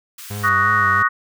white high-pass noise, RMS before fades -36 dBFS, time 0.18-0.49 s, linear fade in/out 5 ms, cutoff 1100 Hz, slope 48 dB/octave
35% pulse tone with vibrato, 99.8 Hz, G2, 32 cents sharp, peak -24 dBFS, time 0.3-1.03 s, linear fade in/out 10 ms, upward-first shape sine, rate 2.9 Hz, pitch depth 75 cents each way
sine chord, D# minor seventh, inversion third, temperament equal with one note detuned, 1122.3 / 1244.5 / 1480 / 1864.7 Hz, C#6 / D#6 / F#6 / A#6, +21 / 0 / 0 / 0 cents, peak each -19 dBFS, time 0.43-1.09 s, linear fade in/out 20 ms
effects none

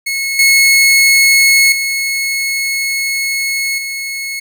sawtooth tone with level steps, 2184 Hz, C#7, 26 cents flat, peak -12 / -3 / -11 / -16 dBFS, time 0.06-4.4 s, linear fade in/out 10 ms, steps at 0.39 / 1.72 / 3.78 s, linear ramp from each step 2 ms, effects none

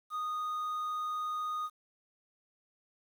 triangle tone with quantisation, 1237 Hz, D#6, 10 cents flat, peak -31 dBFS, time 0.1-1.7 s, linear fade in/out 50 ms, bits 10, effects none

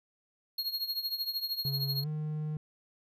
square tone with tremolo, 4283 Hz, C8, 40 cents sharp, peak -29 dBFS, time 0.58-2.04 s, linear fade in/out 5 ms, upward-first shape triangle, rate 13 Hz, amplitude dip 85%
triangle tone with pitch glide, 138.7 to 153.01 Hz, C#3 to D#3, +1 to -29 cents, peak -30 dBFS, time 1.65-2.57 s, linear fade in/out 2 ms, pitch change +170 cents, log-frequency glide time 2.01-2.07 s
effects none

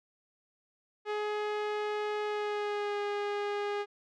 sawtooth tone with pitch glide, 420.3 to 410 Hz, G#4 to G#4, +21 to -22 cents, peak -27 dBFS, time 1.05-3.86 s, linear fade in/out 50 ms, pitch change -43 cents, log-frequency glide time 2.25-2.99 s, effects low-pass 3000 Hz 12 dB/octave

